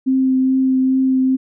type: tone with vibrato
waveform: sine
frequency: 261.8 Hz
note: C4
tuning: 1 cent sharp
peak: -12 dBFS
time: 0.06-1.37 s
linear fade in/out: 20 ms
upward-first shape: triangle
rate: 2.4 Hz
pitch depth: 13 cents each way
effects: none